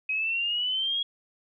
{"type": "exponential sweep", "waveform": "sine", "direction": "up", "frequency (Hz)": [2526, 3322], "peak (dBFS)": -25, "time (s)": [0.09, 1.03], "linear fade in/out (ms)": 5, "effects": []}